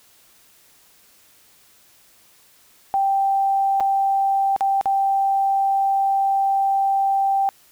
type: tone with dropouts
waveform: sine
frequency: 784 Hz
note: G5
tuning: in tune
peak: -16 dBFS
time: 2.94-7.49 s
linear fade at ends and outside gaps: 0 ms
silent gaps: 3.8-3.806 / 4.563-4.608 / 4.812-4.857 s
effects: white hiss -54 dBFS RMS until 7.71 s